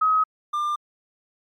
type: tone pair in turn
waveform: sine / triangle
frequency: 1270 / 1196 Hz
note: D#6 / D6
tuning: +35 / +31 cents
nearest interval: minor second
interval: 104 cents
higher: first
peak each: -16 / -20 dBFS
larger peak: first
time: 0.01-0.24 / 0.53-0.76 s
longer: neither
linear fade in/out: 10 ms
effects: MP3 96 kbps